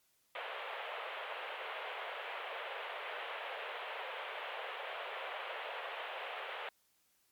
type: band-pass noise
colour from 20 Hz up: pink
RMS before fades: -43 dBFS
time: 0.35-6.69 s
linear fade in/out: 2 ms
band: 470 to 3300 Hz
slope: 48 dB/octave
effects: white hiss -74 dBFS RMS until 7.31 s + MP3 96 kbps